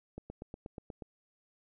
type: click train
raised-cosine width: 2 ms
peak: -29 dBFS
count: 8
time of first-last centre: 0.18-1.022 s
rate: 8.31 Hz
effects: none